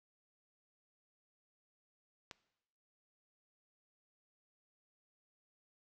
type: click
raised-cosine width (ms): 0.2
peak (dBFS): -28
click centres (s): 2.312
effects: noise-tail reverb RT60 0.9 s tail -19 dB re dry